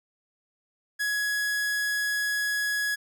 45% pulse tone, 1676 Hz, G#6, 15 cents sharp, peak -25 dBFS, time 0.99-2.96 s, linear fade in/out 20 ms, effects none

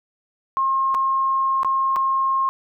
sine tone with dropouts, 1071 Hz, C6, 40 cents sharp, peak -17 dBFS, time 0.57-2.49 s, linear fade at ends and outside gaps 0 ms, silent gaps 0.944-0.948 / 1.632-1.647 / 1.96-1.965 s, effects none

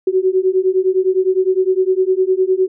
sine beating tone pair, 370 / 379.8 Hz, F#4 / F#4, 0 / +45 cents, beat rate 9.8 Hz, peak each -15 dBFS, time 0.07-2.68 s, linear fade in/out 5 ms, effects none

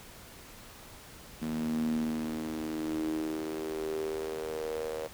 sawtooth tone with high-pass filter sweep, 78.5 Hz, D#2, 16 cents sharp, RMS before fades -34 dBFS, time 1.41-5.08 s, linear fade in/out 20 ms, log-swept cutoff 210 to 510 Hz, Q 8.9, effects pink hiss -50 dBFS RMS until 5.13 s

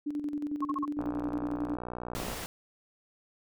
sine tone with tremolo, 293.7 Hz, D4, in tune, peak -29 dBFS, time 0.06-1.77 s, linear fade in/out 10 ms, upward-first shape square, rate 11 Hz, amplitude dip 55%
sine tone bursts, 1084 Hz, C#6, 39 cents flat, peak -29 dBFS, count 4, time 0.62-0.853 s, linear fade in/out 5 ms, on 29 ms, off 39 ms
click train, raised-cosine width 1 ms, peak -23 dBFS, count 82, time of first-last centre 0.99-2.333 s, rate 60.3 Hz
pink noise, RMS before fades -38 dBFS, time 2.15-2.46 s, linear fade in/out 0 ms
effects none

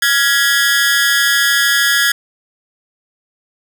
sawtooth tone with amplitude modulation, 1669 Hz, G#6, 8 cents sharp, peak -3 dBFS, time 0.02-2.12 s, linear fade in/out 5 ms, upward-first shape sine, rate 267 Hz, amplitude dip 100%, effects none

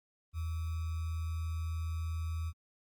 sine tone with sample-and-hold, 81.5 Hz, E2, 19 cents flat, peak -33 dBFS, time 0.33-2.53 s, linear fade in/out 50 ms, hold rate 1225 Hz, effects Opus 32 kbps

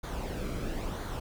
brown noise with flanger, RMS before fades -35 dBFS, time 0.03-1.2 s, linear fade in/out 10 ms, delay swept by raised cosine 0.37 to 1.13 ms, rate 1 Hz, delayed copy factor -0.5, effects none

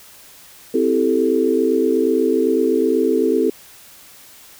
sine chord, A minor seventh, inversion first, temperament equal with one note detuned, 260.3 / 329.6 / 392 / 440 Hz, C4 / E4 / G4 / A4, -9 / 0 / 0 / 0 cents, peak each -20 / -20 / -20 / -18 dBFS, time 0.74-3.5 s, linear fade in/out 5 ms, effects white hiss -44 dBFS RMS until 4.59 s

